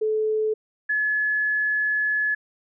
sine tone pair in turn, 433.2 / 1708 Hz, A4 / G#6, -27 / +48 cents, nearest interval 2 octaves, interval 2375 cents, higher second, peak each -20 dBFS, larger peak neither, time 0.01-0.54 / 0.89-2.35 s, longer second, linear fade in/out 10 ms, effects none

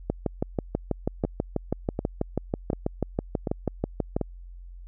two click trains, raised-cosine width 2 ms, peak -11 / -13 dBFS, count 26 / 5, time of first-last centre 0.1-4.165 / 1.25-4.213 s, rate 6.15 / 1.35 Hz, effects added 44 Hz sine -40 dBFS peak until 4.87 s

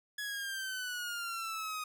sawtooth exponential sweep, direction down, 1690 to 1244.5 Hz, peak -33 dBFS, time 0.18-1.84 s, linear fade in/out 5 ms, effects none

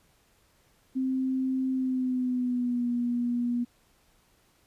sine tone with pitch glide, 261.4 to 241.1 Hz, C4 to B3, -1 to -41 cents, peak -25 dBFS, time 0.95-3.65 s, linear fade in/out 20 ms, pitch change -140 cents, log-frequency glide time 1.72-2.88 s, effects pink hiss -65 dBFS RMS until 4.66 s + resampled to 32000 Hz

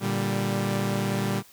sawtooth chord, G minor, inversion first, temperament equal, 116.54 / 146.83 / 196 Hz, Bb2 / D3 / G3, 0 / 0 / 0 cents, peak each -25 / -28 / -23 dBFS, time 0-1.43 s, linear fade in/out 50 ms, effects white hiss -53 dBFS RMS until 1.52 s

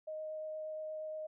sine tone with vibrato, 622.3 Hz, D#5, in tune, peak -39 dBFS, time 0.07-1.27 s, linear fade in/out 10 ms, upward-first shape triangle, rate 8.5 Hz, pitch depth 8 cents each way, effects none

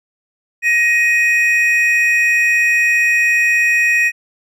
triangle tone pair together, 1884 / 2499 Hz, A#6 / D#7, +18 / +7 cents, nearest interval perfect fourth, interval 489 cents, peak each -12 dBFS, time 0.62-4.12 s, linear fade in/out 50 ms, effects none

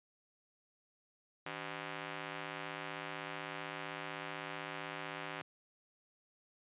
5% pulse ring-modulated tone, 224.2 Hz, A3, 33 cents sharp, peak -27 dBFS, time 1.46-5.42 s, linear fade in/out 5 ms, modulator 64.2 Hz, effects resampled to 8000 Hz

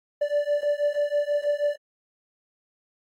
triangle beating tone pair, 581 / 587.2 Hz, D5 / D5, -19 / 0 cents, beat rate 6.2 Hz, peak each -23 dBFS, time 0.21-1.76 s, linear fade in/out 10 ms, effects AAC 48 kbps

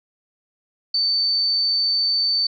sine tone, 4547 Hz, C#8, 43 cents sharp, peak -17 dBFS, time 0.94-2.47 s, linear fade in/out 5 ms, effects none

